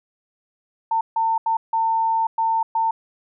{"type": "tone bursts at uneven times", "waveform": "sine", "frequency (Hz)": 900, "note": "A5", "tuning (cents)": 39, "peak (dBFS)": -17, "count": 6, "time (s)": [[0.91, 1.01], [1.16, 1.38], [1.46, 1.57], [1.73, 2.27], [2.38, 2.63], [2.75, 2.91]], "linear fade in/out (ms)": 5, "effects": []}